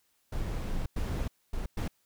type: noise bursts at uneven times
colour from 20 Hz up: brown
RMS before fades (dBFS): -32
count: 4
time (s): 0.32-0.86 / 0.96-1.28 / 1.53-1.66 / 1.77-1.88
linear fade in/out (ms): 5
effects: white hiss -72 dBFS RMS until 2.05 s